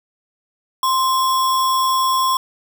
sine tone with sample-and-hold, 1046.5 Hz, C6, in tune, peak -14 dBFS, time 0.83-2.37 s, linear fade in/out 2 ms, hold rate 4410 Hz, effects none

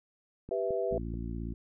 click train, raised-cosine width 3 ms, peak -30 dBFS, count 4, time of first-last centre 0.49-1.141 s, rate 4.61 Hz
sine chord, E minor, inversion first, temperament equal, 392 / 493.9 / 659.3 Hz, G4 / B4 / E5, 0 / 0 / 0 cents, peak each -33 dBFS, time 0.51-0.98 s, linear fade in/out 2 ms
harmonic tone, 57.1 Hz, A#1, 35 cents flat, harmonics 1 / 2 / 3 / 4 / 5 / 6, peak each -37 / -41 / -43 / -42 / -45 / -47 dBFS, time 0.91-1.54 s, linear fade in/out 5 ms
effects none

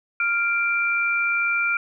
sine tone pair together, 1396.9 / 2359 Hz, F6 / D7, 0 / +7 cents, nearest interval major sixth, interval 907 cents, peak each -22 dBFS, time 0.2-1.77 s, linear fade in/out 2 ms, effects none

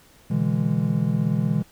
triangle chord, E dominant seventh, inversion second, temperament just, 123.61 / 148.33 / 164.81 / 206 Hz, B2 / D3 / E3 / G#3, +2 / +18 / 0 / -14 cents, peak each -24 / -24 / -22 / -23 dBFS, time 0.3-1.63 s, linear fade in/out 10 ms, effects pink hiss -54 dBFS RMS until 1.71 s

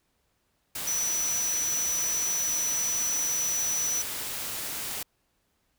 sine tone in noise, 5930 Hz, F#8, 3 cents sharp, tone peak -26 dBFS, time 0.87-4.02 s, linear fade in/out 5 ms, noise white, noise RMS -34 dBFS, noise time 0.75-5.03 s, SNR +5 dB, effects pink hiss -73 dBFS RMS until 5.78 s

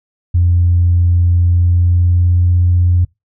sine tone with pitch glide, 87.31 to 88.43 Hz, F2 to F2, 0 to +22 cents, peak -7 dBFS, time 0.34-3.05 s, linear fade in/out 10 ms, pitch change +22 cents, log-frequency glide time 1.44-2.5 s, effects noise-tail reverb RT60 0.2 s tail -25 dB re dry + tanh soft clip ceiling -3 dBFS

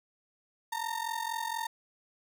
35% pulse ring-modulated tone, 916 Hz, A#5, 31 cents flat, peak -28 dBFS, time 0.72-1.67 s, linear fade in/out 2 ms, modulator 22.1 Hz, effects none

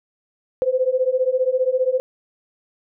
sine beating tone pair, 505 / 520 Hz, B4 / C5, +39 / -11 cents, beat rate 15 Hz, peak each -20 / -19 dBFS, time 0.62-2 s, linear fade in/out 0 ms, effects none

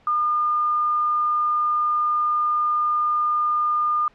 sine tone with quantisation, 1212 Hz, D#6, 46 cents flat, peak -18 dBFS, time 0.07-4.08 s, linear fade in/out 2 ms, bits 8, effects pink hiss -56 dBFS RMS until 4.14 s + low-pass 3000 Hz 12 dB/octave

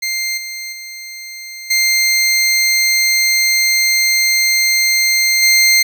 20% pulse tone with level steps, 2100 Hz, C7, 6 cents sharp, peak -12 / -19 / -23 / -6 / -3 dBFS, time 0.02-5.83 s, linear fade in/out 10 ms, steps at 0.37 / 0.72 / 1.7 / 5.42 s, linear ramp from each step 10 ms, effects none

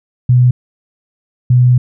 sine tone pair in turn, 124.5 / 124.5 Hz, B2 / B2, +14 / +14 cents, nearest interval unison, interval 0 cents, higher neither, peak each -5 dBFS, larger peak neither, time 0.29-0.51 / 1.5-1.78 s, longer second, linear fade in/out 5 ms, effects none

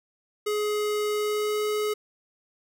square tone with pitch glide, 420 to 422.7 Hz, G#4 to G#4, +19 to +31 cents, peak -25 dBFS, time 0.46-1.94 s, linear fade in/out 10 ms, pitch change +12 cents, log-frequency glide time 1.1-1.62 s, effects none

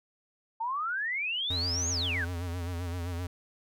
sine exponential two-way sweep, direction up then down, 880 to 6770 to 1462 Hz, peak -29 dBFS, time 0.6-2.25 s, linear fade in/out 10 ms, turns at 1.89 s
square tone with vibrato, 87.31 Hz, F2, in tune, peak -33 dBFS, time 1.5-3.27 s, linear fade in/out 5 ms, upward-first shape sine, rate 7.7 Hz, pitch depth 65 cents each way
effects none

